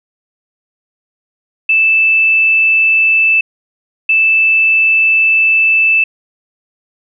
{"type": "tone pair in turn", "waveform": "sine", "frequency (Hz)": [2637, 2637], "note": ["E7", "E7"], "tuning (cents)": [0, 0], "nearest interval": "unison", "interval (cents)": 0, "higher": "neither", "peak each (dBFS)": -7, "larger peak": "neither", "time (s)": [[1.69, 3.41], [4.09, 6.04]], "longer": "second", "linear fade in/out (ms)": 5, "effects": []}